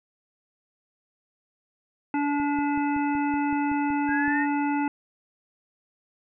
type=harmonic tone; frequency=288.4 Hz; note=D4; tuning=31 cents flat; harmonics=1 / 3 / 5 / 7 / 9; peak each=-24 / -28 / -36 / -39 / -39 dBFS; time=2.14-4.88 s; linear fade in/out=2 ms
type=click train; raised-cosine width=3 ms; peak=-28 dBFS; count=11; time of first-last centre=2.4-4.28 s; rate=5.32 Hz
type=linear sweep; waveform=sine; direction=up; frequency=1600 to 1871 Hz; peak=-26 dBFS; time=4.07-4.47 s; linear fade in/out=50 ms
effects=none